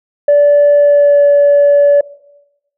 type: tone with pitch glide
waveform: sine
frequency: 580 to 574 Hz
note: D5 to D5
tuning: -22 to -40 cents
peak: -3 dBFS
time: 0.28-2.01 s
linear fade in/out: 5 ms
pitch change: -18 cents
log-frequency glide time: 0.76-1.23 s
effects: noise-tail reverb RT60 0.9 s tail -21 dB re dry + tanh soft clip ceiling -2 dBFS